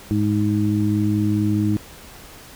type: harmonic tone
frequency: 104.7 Hz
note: G#2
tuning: 15 cents sharp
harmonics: 1 / 2 / 3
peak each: -21 / -21 / -21 dBFS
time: 0.11-1.77 s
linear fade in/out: 0 ms
effects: pink hiss -42 dBFS RMS until 2.55 s